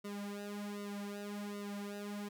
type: tone with flanger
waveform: sawtooth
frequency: 204.1 Hz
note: G#3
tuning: 30 cents flat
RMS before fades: -43 dBFS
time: 0.04-2.29 s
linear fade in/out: 10 ms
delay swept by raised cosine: 1.2 to 4 ms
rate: 1.3 Hz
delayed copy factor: -1
effects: none